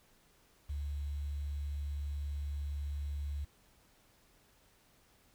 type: tone with quantisation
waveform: sine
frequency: 72 Hz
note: D2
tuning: 34 cents flat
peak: -35 dBFS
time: 0.69-3.45 s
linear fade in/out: 10 ms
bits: 10
effects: pink hiss -67 dBFS RMS until 5.34 s